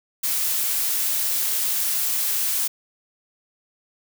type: noise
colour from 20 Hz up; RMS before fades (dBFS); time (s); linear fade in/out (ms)
blue; -23; 0.23-2.68; 10
effects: none